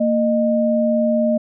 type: tone pair together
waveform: sine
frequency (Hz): 230 / 614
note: A#3 / D#5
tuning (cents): -23 / -23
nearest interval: octave + perfect fourth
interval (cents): 1700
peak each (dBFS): -17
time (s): 0-1.38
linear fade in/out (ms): 10
effects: none